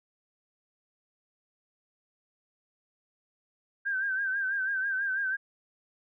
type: tone with vibrato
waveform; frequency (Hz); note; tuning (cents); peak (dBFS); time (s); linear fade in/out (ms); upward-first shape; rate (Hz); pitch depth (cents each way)
sine; 1571; G6; +3; -27; 3.85-5.37; 20; sine; 6.1; 63
effects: none